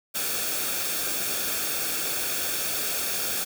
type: noise with comb filter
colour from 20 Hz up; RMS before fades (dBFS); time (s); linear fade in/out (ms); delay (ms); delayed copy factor
white; -28; 0.14-3.45; 20; 1; -0.55
effects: none